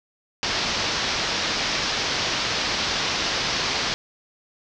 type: low-pass noise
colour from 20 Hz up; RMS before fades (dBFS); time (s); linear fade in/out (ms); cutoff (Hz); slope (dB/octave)
white; -25; 0.43-3.94; 0; 5700; 48
effects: none